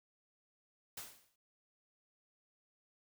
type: noise with exponential decay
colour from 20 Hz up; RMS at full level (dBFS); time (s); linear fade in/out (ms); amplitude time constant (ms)
white; -43; 0.97-1.36; 5; 83
effects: none